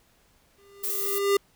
square tone with exponential growth, 400 Hz, G4, 35 cents sharp, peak -18 dBFS, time 0.58-1.37 s, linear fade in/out 5 ms, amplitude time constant 170 ms
violet noise, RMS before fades -29 dBFS, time 0.83-1.19 s, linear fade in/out 10 ms
effects pink hiss -63 dBFS RMS until 1.55 s

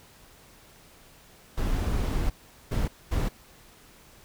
brown noise bursts at uneven times, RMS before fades -26 dBFS, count 3, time 1.57-2.3 / 2.71-2.88 / 3.11-3.29 s, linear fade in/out 10 ms, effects pink hiss -54 dBFS RMS until 4.24 s

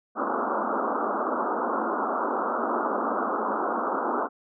white band-pass noise, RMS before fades -27 dBFS, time 0.15-4.29 s, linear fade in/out 50 ms, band 210 to 1400 Hz, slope 96 dB/octave, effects none

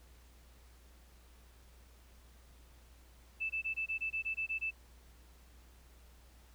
sine tone bursts, 2637 Hz, E7, in tune, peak -33 dBFS, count 11, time 3.4-4.71 s, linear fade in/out 20 ms, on 100 ms, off 21 ms, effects added 60 Hz sine -58 dBFS peak until 6.54 s + pink hiss -65 dBFS RMS until 6.54 s

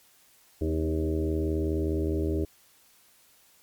harmonic tone with a mistuned harmonic, 79.4 Hz, D#2, 36 cents sharp, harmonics 1 / 2 / 3 / 4 / 5 / 6 / 7 / 8, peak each -28 / -38 / -39 / -30 / -31 / -42 / -40 / -45 dBFS, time 0.61-2.45 s, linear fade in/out 5 ms, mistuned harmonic 4, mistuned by -30 cents, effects white hiss -60 dBFS RMS until 3.62 s + MP3 96 kbps

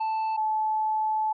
triangle / sine tone pair in turn, 880 / 866.9 Hz, A5 / A5, 0 / -26 cents, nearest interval unison, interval 26 cents, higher first, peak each -23 dBFS, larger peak neither, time 0-0.37 / 0.37-1.33 s, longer second, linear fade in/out 10 ms, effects resampled to 11025 Hz

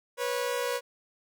sawtooth tone pair together, 488.6 / 550 Hz, B4 / C#5, -19 / -14 cents, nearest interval major second, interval 205 cents, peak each -26 / -29 dBFS, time 0.17-0.81 s, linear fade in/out 50 ms, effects none

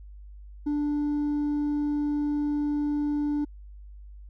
triangle tone with hard clipping, 293.6 Hz, D4, in tune, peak -23 dBFS, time 0.66-3.45 s, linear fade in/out 10 ms, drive 1 dB, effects added 50 Hz sine -42 dBFS peak until 4.29 s

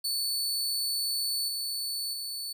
sawtooth tone with level steps, 4466 Hz, C#8, 12 cents sharp, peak -25 / -28 / -31 dBFS, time 0.04-2.53 s, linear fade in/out 10 ms, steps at 1.48 / 2.13 s, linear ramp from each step 5 ms, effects none

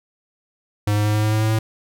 square tone with pitch steps, 103.83 / 104.73 / 105.64 / 106.56 / 107.49 / 108.43 / 109.37 / 110.32 Hz, G#2 / G#2 / G#2 / G#2 / A2 / A2 / A2 / A2, 0 / +15 / +30 / +45 / -40 / -25 / -10 / +5 cents, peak -17 dBFS, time 0.87-1.59 s, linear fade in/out 5 ms, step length 90 ms, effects none

